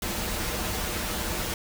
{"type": "noise with comb filter", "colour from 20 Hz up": "pink", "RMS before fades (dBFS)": -30, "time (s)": [0.02, 1.54], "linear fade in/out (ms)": 2, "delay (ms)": 7.3, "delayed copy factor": -0.55, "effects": []}